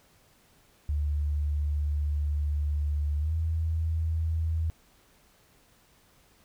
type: tone with pitch glide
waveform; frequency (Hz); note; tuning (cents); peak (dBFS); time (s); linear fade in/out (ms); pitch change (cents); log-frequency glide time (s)
sine; 73.7 to 80.84; D2 to E2; +7 to -33; -25; 0.89-4.7; 0; +160; 3.18-3.34
effects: pink hiss -62 dBFS RMS until 6.44 s